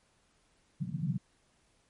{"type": "band-pass noise", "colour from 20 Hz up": "pink", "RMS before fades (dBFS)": -34, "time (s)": [0.8, 1.18], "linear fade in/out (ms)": 10, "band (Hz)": [130, 190], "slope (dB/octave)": 48, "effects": ["pink hiss -70 dBFS RMS until 1.89 s", "MP3 48 kbps"]}